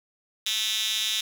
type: tone with high-pass filter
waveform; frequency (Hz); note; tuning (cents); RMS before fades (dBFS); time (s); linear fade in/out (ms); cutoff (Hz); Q
5% pulse; 217.9; A3; -17; -27; 0.46-1.21; 5; 3800; 9.6
effects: 8-bit